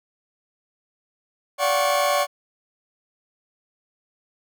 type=tone cluster; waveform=40% pulse; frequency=579 / 716 / 756 / 1096 Hz; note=D5 / F5 / F#5 / C#6; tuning=-25 / +43 / +37 / -20 cents; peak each=-21 / -26 / -26 / -23 dBFS; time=1.58-2.27 s; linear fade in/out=50 ms; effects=none